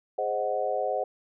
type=chord; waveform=sine; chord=Ab dominant seventh; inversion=none; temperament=equal; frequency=415.3 / 523.3 / 622.3 / 740 Hz; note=Ab4 / C5 / Eb5 / Gb5; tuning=0 / 0 / 0 / 0 cents; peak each=-34 / -30 / -31 / -30 dBFS; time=0.18-1.04 s; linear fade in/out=5 ms; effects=none